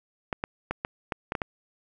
clicks, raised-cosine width 0.5 ms, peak -13 dBFS, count 8, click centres 0.328 / 0.439 / 0.71 / 0.849 / 1.122 / 1.321 / 1.352 / 1.418 s, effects none

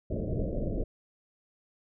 pink low-pass noise, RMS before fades -31 dBFS, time 0.1-0.84 s, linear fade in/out 10 ms, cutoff 640 Hz, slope 96 dB/octave, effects none

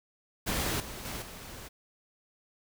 pink noise with level steps, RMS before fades -31 / -42 / -38 / -45 dBFS, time 0.46-1.69 s, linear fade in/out 20 ms, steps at 0.8 / 1.05 / 1.22 s, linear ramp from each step 2 ms, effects none

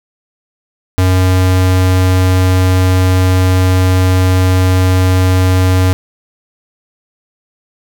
square tone, 92.5 Hz, F#2, in tune, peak -8 dBFS, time 0.98-5.93 s, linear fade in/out 0 ms, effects none

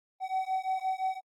triangle beating tone pair, 754 / 759.8 Hz, F#5 / F#5, +32 / +46 cents, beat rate 5.8 Hz, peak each -30 dBFS, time 0.2-1.21 s, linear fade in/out 50 ms, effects AAC 48 kbps

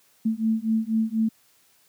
sine beating tone pair, 220 / 224.1 Hz, A3 / A3, 0 / +32 cents, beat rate 4.1 Hz, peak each -24 dBFS, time 0.25-1.29 s, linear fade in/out 10 ms, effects white hiss -61 dBFS RMS until 1.88 s + high-pass 80 Hz 12 dB/octave

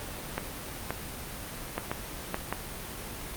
clicks, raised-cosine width 0.5 ms, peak -14 dBFS, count 6, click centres 0.38 / 0.906 / 1.78 / 1.915 / 2.344 / 2.526 s, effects pink hiss -39 dBFS RMS until 3.36 s + Opus 32 kbps

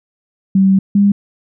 sine tone pair in turn, 192.7 / 201.3 Hz, G3 / G3, -29 / +46 cents, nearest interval minor second, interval 75 cents, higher second, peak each -7 dBFS, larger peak neither, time 0.55-0.79 / 0.95-1.12 s, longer first, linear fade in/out 5 ms, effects none

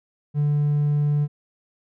triangle tone, 146.83 Hz, D3, in tune, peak -15 dBFS, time 0.34-1.28 s, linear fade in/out 50 ms, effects tanh soft clip ceiling -12 dBFS

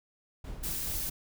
brown noise with tremolo, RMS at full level -38 dBFS, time 0.44-1.1 s, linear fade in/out 5 ms, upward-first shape triangle, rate 4.8 Hz, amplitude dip 50%
blue noise, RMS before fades -35 dBFS, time 0.63-1.1 s, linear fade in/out 10 ms
effects none

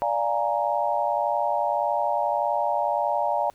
sine chord, Bb dominant seventh, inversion first, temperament equal, 587.3 / 698.5 / 830.6 / 932.3 Hz, D5 / F5 / Ab5 / Bb5, 0 / 0 / 0 / 0 cents, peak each -27 dBFS, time 0.02-3.5 s, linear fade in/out 0 ms, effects pink hiss -60 dBFS RMS until 3.54 s

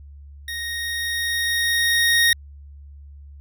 25% pulse tone with level ramp, 1864.7 Hz, A#6, in tune, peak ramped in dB -24 to -10 dBFS, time 0.48-2.33 s, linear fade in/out 2 ms, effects added 71 Hz sine -39 dBFS peak until 3.4 s

